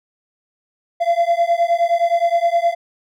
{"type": "beating tone pair", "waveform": "triangle", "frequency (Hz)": [679, 688.6], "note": ["F5", "F5"], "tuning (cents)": [-49, -25], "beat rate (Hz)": 9.6, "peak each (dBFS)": [-15, -15], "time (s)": [1, 2.75], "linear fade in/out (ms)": 20, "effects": []}